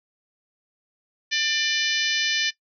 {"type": "harmonic tone with a mistuned harmonic", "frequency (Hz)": 595, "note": "D5", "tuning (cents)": 22, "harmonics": [3, 4, 5, 6, 7, 8, 9, 10], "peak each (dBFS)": [-27, -28, -29, -30, -30, -31, -32, -32], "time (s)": [1.31, 2.51], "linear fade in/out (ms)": 20, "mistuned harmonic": 8, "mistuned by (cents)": 37, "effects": ["noise-tail reverb RT60 0.1 s tail -19 dB re dry"]}